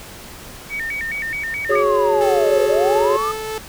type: tone with vibrato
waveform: sine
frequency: 2027 Hz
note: B6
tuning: 45 cents sharp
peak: -22 dBFS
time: 0.69-1.84 s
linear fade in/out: 50 ms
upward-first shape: square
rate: 4.7 Hz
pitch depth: 190 cents each way
type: chord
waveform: triangle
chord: F# suspended second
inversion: none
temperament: just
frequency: 370 / 416.2 / 555 Hz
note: F#4 / G#4 / C#5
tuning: 0 / +4 / +2 cents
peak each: -21 / -16 / -16 dBFS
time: 1.69-3.17 s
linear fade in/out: 10 ms
type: linear two-way sweep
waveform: sine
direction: down then up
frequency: 1240 to 496.8 to 1240 Hz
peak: -19 dBFS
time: 1.71-3.32 s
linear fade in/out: 10 ms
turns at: 2.62 s
type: tone with tremolo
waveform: sawtooth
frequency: 436.6 Hz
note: A4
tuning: 13 cents flat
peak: -19 dBFS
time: 2.21-3.58 s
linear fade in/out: 0 ms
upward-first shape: triangle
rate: 3.1 Hz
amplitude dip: 30%
effects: pink hiss -37 dBFS RMS until 3.68 s